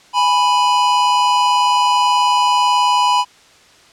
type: tone pair together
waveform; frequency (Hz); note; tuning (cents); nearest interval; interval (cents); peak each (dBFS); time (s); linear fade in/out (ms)
square; 830.6 / 989; G#5 / B5; 0 / +2; minor third; 302; -19 / -13; 0.13-3.25; 50
effects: white hiss -47 dBFS RMS until 3.92 s + low-pass 6000 Hz 12 dB/octave